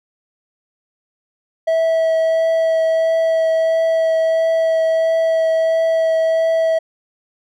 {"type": "tone with vibrato", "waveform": "triangle", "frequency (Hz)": 650, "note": "E5", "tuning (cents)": -24, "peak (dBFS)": -11, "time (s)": [1.67, 6.79], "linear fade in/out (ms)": 10, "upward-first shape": "triangle", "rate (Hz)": 1.5, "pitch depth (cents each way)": 10, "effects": []}